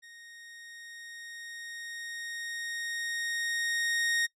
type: tone with level ramp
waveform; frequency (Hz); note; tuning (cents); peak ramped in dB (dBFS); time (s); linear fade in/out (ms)
sawtooth; 1862; A#6; -2; -46 to -22; 0.02-4.27; 20
effects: noise-tail reverb RT60 0.1 s tail -21 dB re dry + low-pass 10000 Hz 12 dB/octave